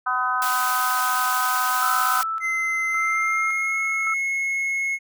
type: harmonic tone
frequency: 252.1 Hz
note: B3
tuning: 36 cents sharp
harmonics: 3 / 4 / 5 / 6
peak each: -29 / -26 / -23 / -27 dBFS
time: 0.06-2.22 s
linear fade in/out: 10 ms
type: high-pass noise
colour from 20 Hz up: white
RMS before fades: -29 dBFS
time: 0.42-2.23 s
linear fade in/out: 0 ms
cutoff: 950 Hz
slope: 48 dB/octave
type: tone with tremolo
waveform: sine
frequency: 1318.5 Hz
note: E6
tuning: in tune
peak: -23 dBFS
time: 1.82-4.14 s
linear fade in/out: 5 ms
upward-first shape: square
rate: 0.89 Hz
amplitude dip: 55%
type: tone with pitch glide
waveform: triangle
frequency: 2064 to 2174 Hz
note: C7 to C#7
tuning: -24 to -34 cents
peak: -20 dBFS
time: 2.4-4.99 s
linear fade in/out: 50 ms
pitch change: +90 cents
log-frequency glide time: 2.88-3.78 s
effects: none